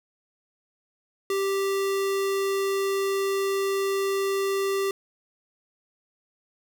square tone, 391.8 Hz, G4, 1 cent flat, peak -24 dBFS, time 1.3-4.91 s, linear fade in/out 2 ms, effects none

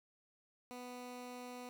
15% pulse tone, 247.6 Hz, B3, 5 cents sharp, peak -40 dBFS, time 0.71-1.69 s, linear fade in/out 0 ms, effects none

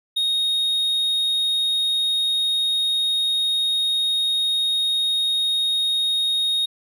triangle tone, 3729 Hz, A#7, in tune, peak -17 dBFS, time 0.16-6.66 s, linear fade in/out 10 ms, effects none

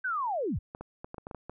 sine linear sweep, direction down, 1568 to 43 Hz, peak -28 dBFS, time 0.04-0.59 s, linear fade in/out 10 ms
clicks, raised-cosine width 1 ms, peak -26 dBFS, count 9, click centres 0.749 / 0.81 / 1.045 / 1.144 / 1.182 / 1.269 / 1.312 / 1.347 / 1.496 s
effects none

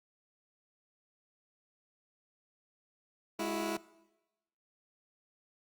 20% pulse tone cluster, 207.9 / 330 / 363.3 Hz, G#3 / E4 / F#4, +2 / +2 / -32 cents, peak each -34 / -30 / -36 dBFS, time 3.39-3.77 s, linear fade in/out 5 ms, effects noise-tail reverb RT60 1.0 s tail -20 dB re dry + Opus 48 kbps

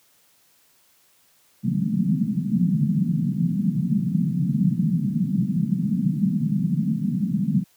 pink band-pass noise, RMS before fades -22 dBFS, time 1.63-7.64 s, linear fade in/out 20 ms, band 150 to 220 Hz, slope 48 dB/octave, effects white hiss -60 dBFS RMS until 7.76 s + high-pass 60 Hz 12 dB/octave

